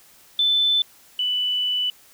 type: tone pair in turn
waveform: sine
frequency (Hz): 3520 / 2980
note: A7 / F#7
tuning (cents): 0 / +12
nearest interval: minor third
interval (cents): 288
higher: first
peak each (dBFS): -16 / -20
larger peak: first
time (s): 0.39-0.82 / 1.19-1.9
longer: second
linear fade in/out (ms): 2
effects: white hiss -52 dBFS RMS until 2.13 s